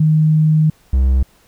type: tone pair in turn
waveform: sine / triangle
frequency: 155.5 / 65.38 Hz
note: D#3 / C2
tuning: -1 / -1 cents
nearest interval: octave + minor third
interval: 1500 cents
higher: first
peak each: -9 / -8 dBFS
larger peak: second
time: 0-0.7 / 0.93-1.23 s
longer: first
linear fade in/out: 5 ms
effects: pink hiss -53 dBFS RMS until 1.47 s